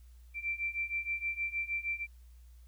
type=beating tone pair; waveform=sine; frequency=2345 / 2351.4 Hz; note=D7 / D7; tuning=-3 / +2 cents; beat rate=6.4 Hz; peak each=-37 / -35 dBFS; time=0.34-2.07 s; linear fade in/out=50 ms; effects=added 60 Hz sine -52 dBFS peak until 2.67 s + white hiss -71 dBFS RMS until 2.67 s